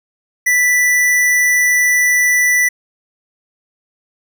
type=tone; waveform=square; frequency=1975.5 Hz; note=B6; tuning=in tune; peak=-11 dBFS; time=0.46-2.69 s; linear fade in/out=10 ms; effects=none